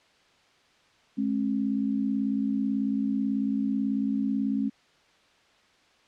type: tone pair together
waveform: sine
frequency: 211.8 / 270 Hz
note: G#3 / C#4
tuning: +34 / -45 cents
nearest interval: major third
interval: 421 cents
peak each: -27 dBFS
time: 1.17-4.7 s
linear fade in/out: 20 ms
effects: white hiss -61 dBFS RMS until 6.07 s + low-pass 4000 Hz 12 dB/octave